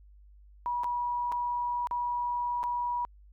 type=tone with dropouts; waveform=sine; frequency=968 Hz; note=B5; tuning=35 cents flat; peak=-28 dBFS; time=0.66-3.05 s; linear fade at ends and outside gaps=0 ms; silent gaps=0.835-0.843 / 1.318-1.323 / 1.871-1.911 / 2.631-2.638 s; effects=added 50 Hz sine -52 dBFS peak until 3.32 s